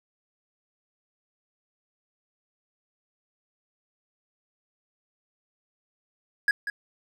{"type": "tone with echo", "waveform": "triangle", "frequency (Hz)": 1661.2, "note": "G#6", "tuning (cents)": 0, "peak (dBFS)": -16, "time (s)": [6.48, 6.51], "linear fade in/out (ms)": 2, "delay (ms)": 190, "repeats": 1, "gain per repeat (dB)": -10, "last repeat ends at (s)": 6.7, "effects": []}